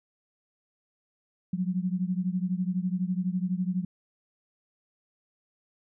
sine beating tone pair, 178.8 / 190.8 Hz, F3 / G3, +41 / -47 cents, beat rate 12 Hz, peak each -28 / -30 dBFS, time 1.53-3.85 s, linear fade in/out 5 ms, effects none

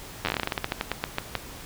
slowing click train, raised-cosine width 0.3 ms, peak -9 dBFS, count 20, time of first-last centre 0.25-1.353 s, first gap 10 ms, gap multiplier 1.17, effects pink hiss -42 dBFS RMS until 1.65 s

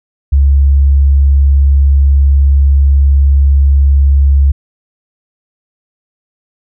sine tone, 69.4 Hz, C#2, 3 cents sharp, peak -4 dBFS, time 0.32-4.52 s, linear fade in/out 10 ms, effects none

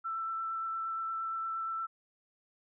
sine tone with vibrato, 1332 Hz, E6, 18 cents sharp, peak -33 dBFS, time 0.04-1.87 s, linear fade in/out 20 ms, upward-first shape sine, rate 8.6 Hz, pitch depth 11 cents each way, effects none

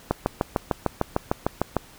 click train, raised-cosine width 1 ms, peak -6 dBFS, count 12, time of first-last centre 0.11-1.767 s, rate 6.64 Hz, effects pink hiss -49 dBFS RMS until 1.98 s

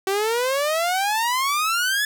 sawtooth exponential sweep, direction up, 380 to 1732 Hz, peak -16 dBFS, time 0.07-2.05 s, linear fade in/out 2 ms, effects none

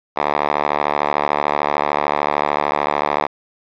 5% pulse tone with band-pass filter, 73.42 Hz, D2, in tune, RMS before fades -19 dBFS, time 0.16-3.27 s, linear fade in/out 10 ms, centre 1100 Hz, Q 1.5, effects resampled to 11025 Hz + 7-bit

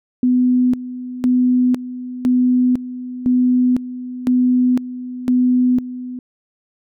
sine tone with tremolo, 250.3 Hz, B3, 23 cents sharp, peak -11 dBFS, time 0.23-6.19 s, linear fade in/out 2 ms, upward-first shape square, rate 0.99 Hz, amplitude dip 80%, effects none

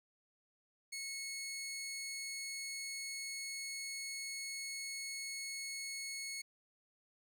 15% pulse tone, 2191 Hz, C#7, 21 cents flat, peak -35 dBFS, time 0.92-6.42 s, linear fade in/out 10 ms, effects none

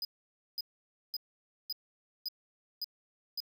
square tone bursts, 4978 Hz, D#8, in tune, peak -34 dBFS, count 7, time 0.02-3.403 s, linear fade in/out 2 ms, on 29 ms, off 530 ms, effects none

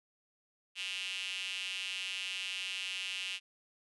square tone with high-pass filter, 94.2 Hz, F#2, 32 cents sharp, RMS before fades -39 dBFS, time 0.75-3.4 s, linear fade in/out 50 ms, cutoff 2800 Hz, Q 5.8, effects resampled to 24000 Hz

